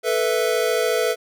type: chord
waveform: square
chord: A suspended second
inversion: none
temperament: equal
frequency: 440 / 493.9 / 659.3 Hz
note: A4 / B4 / E5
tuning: 0 / 0 / 0 cents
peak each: -23 / -23 / -25 dBFS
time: 0.03-1.16 s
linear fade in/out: 50 ms
effects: none